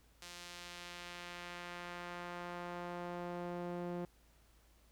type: tone with band-pass filter sweep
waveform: sawtooth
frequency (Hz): 175.4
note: F3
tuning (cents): +8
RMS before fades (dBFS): -45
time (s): 0.22-4.05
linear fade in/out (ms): 2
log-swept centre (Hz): 5300 to 390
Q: 0.79
effects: added 55 Hz sine -66 dBFS peak until 4.91 s + pink hiss -70 dBFS RMS until 4.91 s